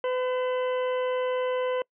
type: harmonic tone with a mistuned harmonic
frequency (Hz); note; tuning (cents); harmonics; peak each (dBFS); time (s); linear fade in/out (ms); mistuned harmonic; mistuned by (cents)
506; B4; +42; 1 / 2 / 3 / 4 / 5 / 6; -25 / -34 / -41 / -42 / -46 / -44; 0.04-1.82; 2; 5; +80
effects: noise-tail reverb RT60 0.1 s tail -26 dB re dry